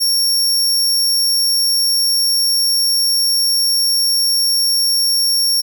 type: tone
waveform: sawtooth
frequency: 5510 Hz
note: F8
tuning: 24 cents flat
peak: -10 dBFS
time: 0-5.62 s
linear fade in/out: 20 ms
effects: none